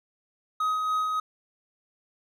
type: tone with tremolo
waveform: triangle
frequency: 1260 Hz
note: D#6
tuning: 21 cents sharp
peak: -21 dBFS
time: 0.6-1.2 s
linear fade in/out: 5 ms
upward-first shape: sine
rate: 3.5 Hz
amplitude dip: 30%
effects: none